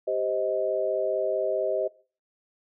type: chord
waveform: sine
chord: C minor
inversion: second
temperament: just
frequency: 392.4 / 523.3 / 627.9 Hz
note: G4 / C5 / Eb5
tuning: +2 / 0 / +16 cents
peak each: -30 / -29 / -27 dBFS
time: 0.07-1.88 s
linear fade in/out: 10 ms
effects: noise-tail reverb RT60 0.4 s tail -21 dB re dry